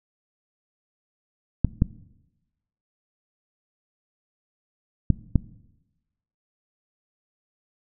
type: clicks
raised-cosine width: 5 ms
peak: -5 dBFS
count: 4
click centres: 1.647 / 1.821 / 5.103 / 5.357 s
effects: noise-tail reverb RT60 1.0 s tail -19 dB re dry